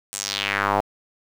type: tone with band-pass filter sweep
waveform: square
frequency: 50 Hz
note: G1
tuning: 35 cents sharp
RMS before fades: -24 dBFS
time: 0.13-0.81 s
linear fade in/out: 0 ms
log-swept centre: 9000 to 710 Hz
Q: 2.6
effects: 7-bit